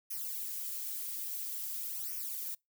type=noise with flanger; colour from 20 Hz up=violet; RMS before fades=-39 dBFS; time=0.1-2.55 s; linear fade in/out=10 ms; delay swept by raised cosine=0.25 to 5.55 ms; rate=0.49 Hz; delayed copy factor=-1; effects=noise-tail reverb RT60 0.2 s tail -26 dB re dry